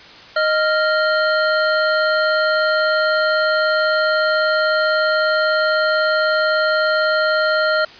square tone pair together, 622 / 1391.9 Hz, D#5 / F6, -1 / -6 cents, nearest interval octave + major second, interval 1395 cents, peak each -18 dBFS, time 0.36-7.85 s, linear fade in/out 5 ms, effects white hiss -40 dBFS RMS until 7.99 s + resampled to 11025 Hz

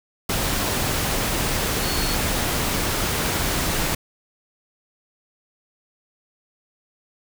sine tone in noise, 4374 Hz, C#8, 24 cents flat, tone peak -30 dBFS, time 1.83-2.15 s, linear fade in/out 5 ms, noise pink, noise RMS -23 dBFS, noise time 0.29-3.95 s, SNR -10 dB, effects none

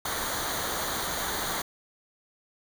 pink noise with comb filter, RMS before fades -31 dBFS, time 0.05-1.62 s, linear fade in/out 5 ms, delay 0.38 ms, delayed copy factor -0.7, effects none

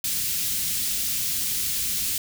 white band-stop noise, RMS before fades -26 dBFS, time 0.04-2.18 s, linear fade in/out 2 ms, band 200 to 3000 Hz, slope 12 dB/octave, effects none

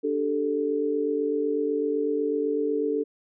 sine chord, D suspended fourth, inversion none, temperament equal, 293.7 / 392 / 440 Hz, D4 / G4 / A4, 0 / 0 / 0 cents, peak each -28 / -31 / -25 dBFS, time 0.03-3.04 s, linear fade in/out 20 ms, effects none

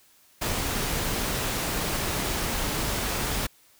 pink noise, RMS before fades -28 dBFS, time 0.41-3.47 s, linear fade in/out 10 ms, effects white hiss -59 dBFS RMS until 3.79 s

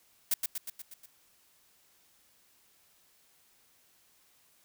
blue noise with echo, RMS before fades -27 dBFS, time 0.31-0.34 s, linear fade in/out 5 ms, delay 120 ms, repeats 6, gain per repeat -4 dB, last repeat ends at 1.06 s, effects white hiss -66 dBFS RMS until 4.64 s

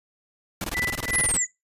pink noise bursts, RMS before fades -29 dBFS, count 15, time 0.61-1.37 s, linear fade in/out 2 ms, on 32 ms, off 20 ms
sine tone with tremolo, 1985 Hz, B6, 8 cents sharp, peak -23 dBFS, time 0.74-1.45 s, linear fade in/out 10 ms, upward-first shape sine, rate 2.9 Hz, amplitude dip 90%
sine linear sweep, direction down, 11175 to 6645 Hz, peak -21 dBFS, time 1.11-1.47 s, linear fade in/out 50 ms
effects noise-tail reverb RT60 0.2 s tail -21 dB re dry + resampled to 32000 Hz

